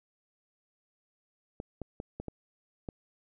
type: clicks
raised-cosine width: 2 ms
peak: -24 dBFS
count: 6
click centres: 1.601 / 1.817 / 2.001 / 2.2 / 2.283 / 2.888 s
effects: none